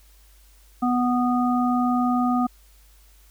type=harmonic tone; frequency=246.7 Hz; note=B3; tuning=2 cents flat; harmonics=1 / 3 / 5; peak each=-20 / -25 / -27 dBFS; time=0.82-2.47 s; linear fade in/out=10 ms; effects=added 50 Hz sine -51 dBFS peak until 3.3 s + white hiss -58 dBFS RMS until 3.3 s